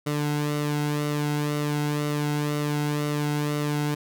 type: tone with flanger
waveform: sawtooth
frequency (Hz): 147.8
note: D3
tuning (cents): +11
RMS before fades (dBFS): -26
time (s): 0.06-3.95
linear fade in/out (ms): 10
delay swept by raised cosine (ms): 1.2 to 1.72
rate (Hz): 2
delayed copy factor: -0.6
effects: none